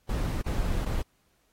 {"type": "noise with dropouts", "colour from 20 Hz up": "brown", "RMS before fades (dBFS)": -28, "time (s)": [0.09, 1.02], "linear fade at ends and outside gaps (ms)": 5, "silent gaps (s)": [[0.417, 0.46], [0.851, 0.86]], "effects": ["pink hiss -70 dBFS RMS until 1.52 s", "AAC 48 kbps"]}